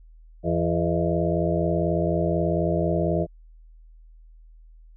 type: harmonic tone with a mistuned harmonic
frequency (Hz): 84.1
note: E2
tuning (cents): +35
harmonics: 1 / 2 / 4 / 5 / 6 / 7 / 8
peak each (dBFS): -29 / -25 / -28 / -30 / -31 / -27 / -31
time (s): 0.43-3.27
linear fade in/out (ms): 50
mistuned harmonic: 7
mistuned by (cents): +74
effects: added 40 Hz sine -46 dBFS peak until 4.96 s